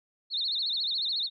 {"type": "tone with vibrato", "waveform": "sine", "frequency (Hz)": 3968, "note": "B7", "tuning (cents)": 7, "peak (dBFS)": -27, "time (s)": [0.3, 1.3], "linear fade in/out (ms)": 50, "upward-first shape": "sine", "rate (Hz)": 14, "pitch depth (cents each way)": 180, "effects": []}